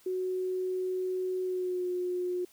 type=tone with pitch glide; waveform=sine; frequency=370 to 359.9 Hz; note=F#4 to F#4; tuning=0 to -48 cents; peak=-29 dBFS; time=0.06-2.45 s; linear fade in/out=5 ms; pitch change=-48 cents; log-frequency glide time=1.43-1.88 s; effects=white hiss -61 dBFS RMS until 2.52 s